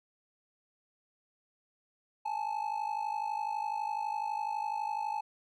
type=ring-modulated tone; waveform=triangle; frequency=858 Hz; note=A5; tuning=44 cents flat; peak=-27 dBFS; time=2.25-5.21 s; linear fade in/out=10 ms; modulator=26 Hz; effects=none